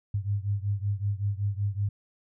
sine beating tone pair, 99.3 / 104.6 Hz, G2 / G#2, +23 / +13 cents, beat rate 5.3 Hz, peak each -28 / -30 dBFS, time 0.14-1.89 s, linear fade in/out 5 ms, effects none

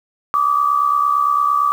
sine tone pair together, 1157 / 1225.8 Hz, D6 / D#6, -26 / -26 cents, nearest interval minor second, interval 100 cents, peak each -14 / -19 dBFS, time 0.34-1.72 s, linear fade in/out 0 ms, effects 7-bit

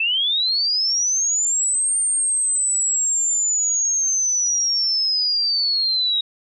sine linear two-way sweep, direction up then down, 2600 to 8800 to 3789 Hz, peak -17 dBFS, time 0-6.21 s, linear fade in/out 5 ms, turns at 1.97 s, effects none

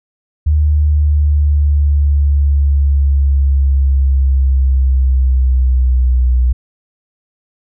sine linear sweep, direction down, 75.6 to 61.74 Hz, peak -8 dBFS, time 0.46-6.53 s, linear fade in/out 10 ms, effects none

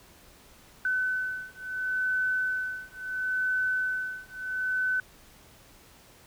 sine beating tone pair, 1511 / 1511.73 Hz, F#6 / F#6, +36 / +37 cents, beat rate 0.73 Hz, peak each -30 dBFS, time 0.85-5 s, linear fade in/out 2 ms, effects pink hiss -55 dBFS RMS until 6.26 s

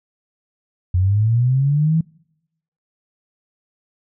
sine linear sweep, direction up, 87.31 to 164.81 Hz, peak -13 dBFS, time 0.94-2.01 s, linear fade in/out 5 ms, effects noise-tail reverb RT60 0.8 s tail -25 dB re dry

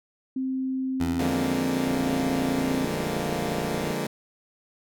sine tone with pitch glide, 262.1 to 264.1 Hz, C4 to C4, +3 to +16 cents, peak -25 dBFS, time 0.36-2.85 s, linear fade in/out 5 ms, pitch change +13 cents, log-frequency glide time 1.82-1.98 s
15% pulse tone with exponential decay, 83.3 Hz, E2, 19 cents sharp, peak -20 dBFS, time 1-2.94 s, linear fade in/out 5 ms, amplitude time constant 420 ms
15% pulse chord, Bb dominant seventh, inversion first, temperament equal with one note detuned, 146.83 / 174.61 / 205.5 / 233.1 Hz, D3 / F3 / Ab3 / Bb3, 0 / 0 / -18 / 0 cents, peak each -26 dBFS, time 1.19-4.07 s, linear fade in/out 5 ms
click train, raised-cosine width 2 ms, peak -21 dBFS, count 64, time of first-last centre 1.88-3.906 s, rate 31.1 Hz
effects none

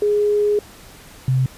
sine tone pair in turn, 415.3 / 130.13 Hz, G#4 / C3, 0 / -9 cents, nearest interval octave + minor sixth, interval 2009 cents, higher first, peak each -14 dBFS, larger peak neither, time 0.02-0.59 / 1.28-1.46 s, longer first, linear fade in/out 2 ms, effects pink hiss -43 dBFS RMS until 1.57 s + resampled to 32000 Hz

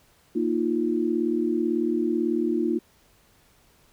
sine chord, Bb suspended fourth, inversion none, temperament equal, 233.1 / 311.1 / 349.2 Hz, Bb3 / Eb4 / F4, 0 / 0 / 0 cents, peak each -27 / -26 / -25 dBFS, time 0.35-2.79 s, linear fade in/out 10 ms, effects pink hiss -60 dBFS RMS until 3.92 s

